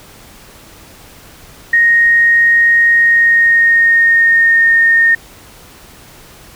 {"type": "tone with pitch glide", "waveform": "sine", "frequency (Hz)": [1864.7, 1836.9], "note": ["A#6", "A#6"], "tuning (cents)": [0, -26], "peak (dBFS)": -6, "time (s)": [1.73, 5.15], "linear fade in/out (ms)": 5, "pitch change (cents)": -26, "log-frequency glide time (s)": [2.95, 4.65], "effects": ["pink hiss -39 dBFS RMS until 6.55 s"]}